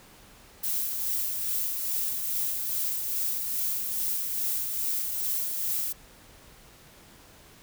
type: noise with tremolo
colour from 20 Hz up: violet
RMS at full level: -28 dBFS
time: 0.63-5.93 s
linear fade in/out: 10 ms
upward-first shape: sine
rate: 2.4 Hz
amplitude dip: 35%
effects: pink hiss -53 dBFS RMS until 7.62 s